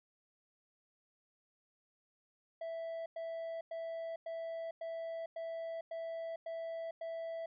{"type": "tone bursts", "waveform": "triangle", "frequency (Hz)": 659.3, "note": "E5", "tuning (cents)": 0, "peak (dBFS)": -37, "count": 9, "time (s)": [2.61, 7.46], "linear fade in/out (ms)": 5, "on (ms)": 450, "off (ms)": 100, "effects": ["resampled to 11025 Hz"]}